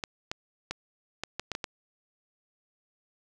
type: clicks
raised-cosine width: 0.2 ms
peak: -15 dBFS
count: 8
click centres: 0.038 / 0.315 / 0.71 / 1.236 / 1.396 / 1.517 / 1.551 / 1.642 s
effects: none